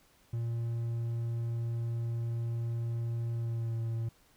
triangle tone with pitch glide, 116.54 to 114.34 Hz, A#2 to A#2, 0 to -33 cents, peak -29 dBFS, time 0.33-4.09 s, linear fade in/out 5 ms, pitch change -33 cents, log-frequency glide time 3.35-3.76 s, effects pink hiss -65 dBFS RMS until 4.36 s

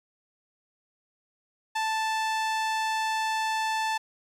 sawtooth tone with low-pass filter, 880 Hz, A5, in tune, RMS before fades -28 dBFS, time 1.75-3.98 s, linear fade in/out 10 ms, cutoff 8800 Hz, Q 0.52, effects 10-bit

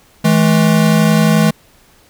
square tone pair together, 162.21 / 213.6 Hz, E3 / G#3, -28 / +49 cents, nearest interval perfect fourth, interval 477 cents, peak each -12 dBFS, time 0.24-1.51 s, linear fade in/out 10 ms, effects pink hiss -49 dBFS RMS until 2.09 s

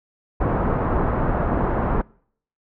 pink low-pass noise, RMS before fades -21 dBFS, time 0.4-2.02 s, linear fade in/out 10 ms, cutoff 1300 Hz, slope 24 dB/octave, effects noise-tail reverb RT60 0.6 s tail -25 dB re dry

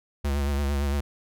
square tone with vibrato, 70.7 Hz, C#2, 35 cents sharp, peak -24 dBFS, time 0.24-1.01 s, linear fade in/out 10 ms, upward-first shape sine, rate 8.8 Hz, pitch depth 51 cents each way, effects none

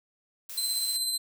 blue noise, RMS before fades -40 dBFS, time 0.49-0.97 s, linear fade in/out 5 ms
25% pulse tone with tremolo, 4082 Hz, C8, 44 cents flat, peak -21 dBFS, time 0.57-1.18 s, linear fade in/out 10 ms, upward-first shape sine, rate 16 Hz, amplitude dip 35%
effects none

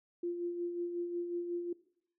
sine tone with tremolo, 347.7 Hz, F4, 8 cents flat, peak -32 dBFS, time 0.23-1.73 s, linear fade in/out 5 ms, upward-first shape sine, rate 5.5 Hz, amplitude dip 45%, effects noise-tail reverb RT60 0.7 s tail -20 dB re dry

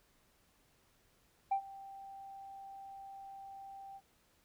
sine tone with ADSR envelope, 784 Hz, G5, in tune, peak -26 dBFS, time 1.51-4.01 s, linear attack 10 ms, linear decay 87 ms, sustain -21 dB, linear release 47 ms, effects tanh soft clip ceiling -26 dBFS + pink hiss -71 dBFS RMS until 4.44 s

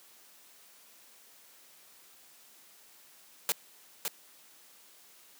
white noise with echo, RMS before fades -28 dBFS, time 3.49-3.52 s, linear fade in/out 0 ms, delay 560 ms, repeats 1, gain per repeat -5 dB, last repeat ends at 4.08 s, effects white hiss -58 dBFS RMS until 5.39 s + high-pass 200 Hz 12 dB/octave

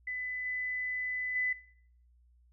sine tone with level steps, 2003 Hz, B6, 24 cents sharp, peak -34 / -32 / -28 dBFS, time 0.07-1.53 s, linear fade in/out 5 ms, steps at 0.45 / 1.35 s, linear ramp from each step 10 ms, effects noise-tail reverb RT60 0.6 s tail -19 dB re dry + added 60 Hz sine -61 dBFS peak until 2.52 s

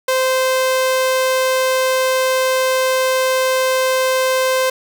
sawtooth tone, 519 Hz, C5, 14 cents flat, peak -10 dBFS, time 0.08-4.7 s, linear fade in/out 5 ms, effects none

